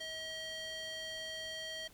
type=tone with band-pass filter; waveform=square; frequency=638 Hz; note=D#5; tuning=43 cents sharp; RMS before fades=-43 dBFS; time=0-1.88 s; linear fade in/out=10 ms; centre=3400 Hz; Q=1.5; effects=pink hiss -61 dBFS RMS until 1.93 s

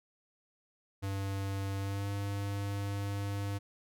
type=tone with pitch glide; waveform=square; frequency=98 to 100.35 Hz; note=G2 to G2; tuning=0 to +41 cents; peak=-34 dBFS; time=1.02-3.59 s; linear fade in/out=20 ms; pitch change=+41 cents; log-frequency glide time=1.79-2.08 s; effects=none

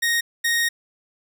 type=tone pair in turn; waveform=sawtooth; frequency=1864.7 / 1864.7 Hz; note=A#6 / A#6; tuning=0 / 0 cents; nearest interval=unison; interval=0 cents; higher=neither; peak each=-15 dBFS; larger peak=neither; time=0.02-0.21 / 0.44-0.69 s; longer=second; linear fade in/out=10 ms; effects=none

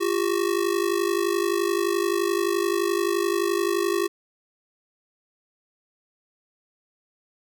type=ring-modulated tone; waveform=square; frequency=372.3 Hz; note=F#4; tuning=11 cents sharp; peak=-19 dBFS; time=0-4.08 s; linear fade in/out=20 ms; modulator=25.8 Hz; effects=none

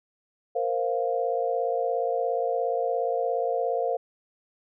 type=chord; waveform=sine; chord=Bb suspended second; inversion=none; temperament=equal; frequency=466.2 / 523.3 / 698.5 Hz; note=Bb4 / C5 / F5; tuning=0 / 0 / 0 cents; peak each=-28 dBFS; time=0.55-3.97 s; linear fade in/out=10 ms; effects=none

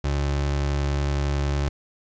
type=tone; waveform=30% pulse; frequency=70.9 Hz; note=C#2; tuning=40 cents sharp; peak=-19 dBFS; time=0.04-1.69 s; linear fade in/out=5 ms; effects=resampled to 16000 Hz + 9-bit

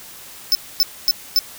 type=tone bursts; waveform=square; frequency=5274 Hz; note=E8; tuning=in tune; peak=-12 dBFS; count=4; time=0.52-1.39 s; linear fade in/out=0 ms; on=30 ms; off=250 ms; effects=white hiss -39 dBFS RMS until 1.58 s

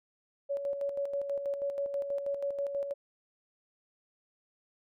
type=tone with tremolo; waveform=sine; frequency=562 Hz; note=C#5; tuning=24 cents sharp; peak=-29 dBFS; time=0.49-2.94 s; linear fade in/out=20 ms; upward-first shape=square; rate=6.2 Hz; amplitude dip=50%; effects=none

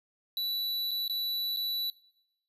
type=tone with dropouts; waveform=square; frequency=3951 Hz; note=B7; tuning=in tune; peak=-30 dBFS; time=0.37-1.9 s; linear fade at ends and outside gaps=1 ms; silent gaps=0.909-0.914 / 1.079-1.097 / 1.563-1.57 s; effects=noise-tail reverb RT60 0.8 s tail -21 dB re dry + resampled to 32000 Hz

